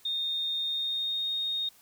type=tone with pitch glide; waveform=sine; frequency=3669 to 3707 Hz; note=A#7 to A#7; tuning=-28 to -10 cents; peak=-28 dBFS; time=0.05-1.69 s; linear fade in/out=5 ms; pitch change=+18 cents; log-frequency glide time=0.6-1.3 s; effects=white hiss -59 dBFS RMS until 1.81 s